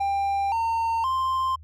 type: tone with pitch steps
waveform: triangle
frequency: 794 / 912.1 / 1047.7 Hz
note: G5 / A#5 / C6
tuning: +22 / -38 / +2 cents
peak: -20 dBFS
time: 0-1.56 s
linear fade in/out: 10 ms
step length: 520 ms
effects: added 78 Hz sine -43 dBFS peak until 1.63 s